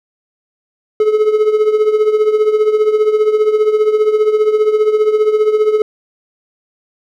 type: tone with tremolo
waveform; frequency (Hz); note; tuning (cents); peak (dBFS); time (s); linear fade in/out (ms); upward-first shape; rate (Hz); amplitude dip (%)
triangle; 428.4; A4; -46; -4; 1-5.82; 2; triangle; 15; 75
effects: none